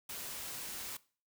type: noise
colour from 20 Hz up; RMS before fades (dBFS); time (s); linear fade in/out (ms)
white; -43; 0.09-0.97; 5
effects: noise-tail reverb RT60 0.4 s tail -20 dB re dry